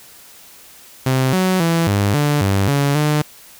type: tone with pitch steps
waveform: sawtooth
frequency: 130.7 / 186.1 / 166.5 / 101.1 / 146.8 / 98 / 141.5 / 150.1 Hz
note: C3 / F#3 / E3 / G#2 / D3 / G2 / C#3 / D3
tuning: -1 / +10 / +18 / -46 / 0 / 0 / +36 / +38 cents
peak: -10 dBFS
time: 1.06-3.22 s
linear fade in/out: 5 ms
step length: 270 ms
effects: white hiss -43 dBFS RMS until 3.59 s